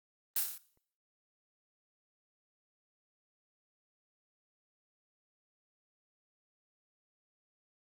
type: noise with echo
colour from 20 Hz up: blue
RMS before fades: -31 dBFS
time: 0.36-0.4 s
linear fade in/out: 2 ms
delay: 30 ms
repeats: 6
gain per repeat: -3 dB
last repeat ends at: 0.58 s
effects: noise-tail reverb RT60 0.6 s tail -19 dB re dry + Opus 24 kbps